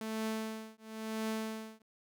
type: tone with tremolo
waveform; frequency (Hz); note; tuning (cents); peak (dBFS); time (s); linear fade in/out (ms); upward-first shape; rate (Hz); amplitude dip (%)
sawtooth; 220; A3; 0; -29; 0.01-1.82; 2; triangle; 0.98; 100
effects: none